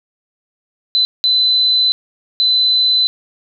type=tone bursts at uneven times; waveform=sine; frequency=4022 Hz; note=B7; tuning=31 cents sharp; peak=-10 dBFS; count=3; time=0.95-1.05 / 1.24-1.92 / 2.4-3.07 s; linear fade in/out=0 ms; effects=none